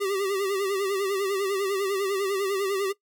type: tone with vibrato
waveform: square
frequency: 392 Hz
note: G4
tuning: in tune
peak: -25 dBFS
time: 0-2.93 s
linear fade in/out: 20 ms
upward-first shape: sine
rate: 10 Hz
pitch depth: 71 cents each way
effects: noise-tail reverb RT60 0.1 s tail -19 dB re dry